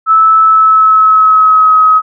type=tone with pitch glide; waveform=sine; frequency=1308 to 1270.8 Hz; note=E6 to D#6; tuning=-14 to +36 cents; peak=-3 dBFS; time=0.06-2.02 s; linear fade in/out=50 ms; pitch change=-50 cents; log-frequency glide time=0.43-1.75 s; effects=none